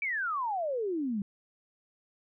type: exponential sweep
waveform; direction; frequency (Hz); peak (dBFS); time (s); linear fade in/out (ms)
sine; down; 2349 to 191.5; -29; 0.02-1.22; 2
effects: none